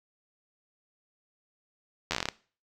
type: slowing click train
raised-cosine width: 0.2 ms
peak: -11 dBFS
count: 10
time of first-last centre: 2.11-2.287 s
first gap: 11 ms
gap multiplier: 1.14
effects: noise-tail reverb RT60 0.4 s tail -20 dB re dry